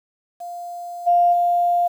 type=tone with level steps; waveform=sine; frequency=700 Hz; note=F5; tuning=4 cents sharp; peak=-29 / -12 / -15 dBFS; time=0.4-1.88 s; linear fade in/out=10 ms; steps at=1.06 / 1.32 s; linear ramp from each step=20 ms; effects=8-bit